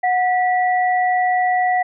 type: tone pair together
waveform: sine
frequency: 731.9 / 1954 Hz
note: F#5 / B6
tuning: -19 / -19 cents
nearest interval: octave + perfect fourth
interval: 1700 cents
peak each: -15 / -22 dBFS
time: 0.03-1.83 s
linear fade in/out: 10 ms
effects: none